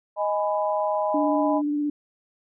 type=chord; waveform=sine; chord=G# minor; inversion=second; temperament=just; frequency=623 / 830.6 / 996.7 Hz; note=D#5 / G#5 / B5; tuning=+2 / 0 / +16 cents; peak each=-24 / -27 / -28 dBFS; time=0.16-1.62 s; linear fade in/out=50 ms
type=tone with vibrato; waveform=sine; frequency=293.7 Hz; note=D4; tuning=in tune; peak=-22 dBFS; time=1.14-1.9 s; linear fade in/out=5 ms; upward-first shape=triangle; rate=17 Hz; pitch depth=22 cents each way
effects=none